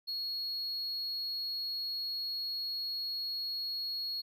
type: tone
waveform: triangle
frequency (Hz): 4320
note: C#8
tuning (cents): -45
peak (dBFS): -33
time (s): 0.07-4.22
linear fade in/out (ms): 20
effects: none